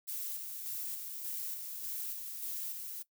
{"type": "noise with tremolo", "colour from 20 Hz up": "violet", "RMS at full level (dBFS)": -39, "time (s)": [0.07, 3.03], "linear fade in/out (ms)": 20, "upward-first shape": "square", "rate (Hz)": 1.7, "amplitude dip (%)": 35, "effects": ["noise-tail reverb RT60 0.1 s tail -18 dB re dry"]}